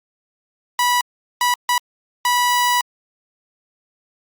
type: tone bursts at uneven times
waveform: sawtooth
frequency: 979 Hz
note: B5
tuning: 15 cents flat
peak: -11 dBFS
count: 4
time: 0.79-1.01 / 1.41-1.54 / 1.69-1.78 / 2.25-2.81 s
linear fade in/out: 2 ms
effects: Opus 48 kbps